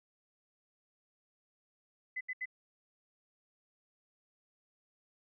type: tone bursts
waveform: sine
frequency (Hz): 2015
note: B6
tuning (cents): +34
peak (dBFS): -35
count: 3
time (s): 2.16-2.457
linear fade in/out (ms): 10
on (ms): 49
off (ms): 75
effects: none